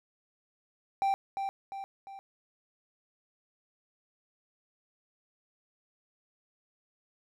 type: tone with echo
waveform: triangle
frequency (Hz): 784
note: G5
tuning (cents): 0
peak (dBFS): -23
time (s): 1.02-1.14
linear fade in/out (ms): 0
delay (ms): 350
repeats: 3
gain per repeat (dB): -6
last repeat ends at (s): 2.19
effects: none